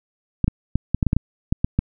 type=clicks; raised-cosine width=5 ms; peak=-5 dBFS; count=11; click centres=0.443 / 0.48 / 0.756 / 0.946 / 1.028 / 1.067 / 1.131 / 1.166 / 1.525 / 1.645 / 1.79 s; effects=none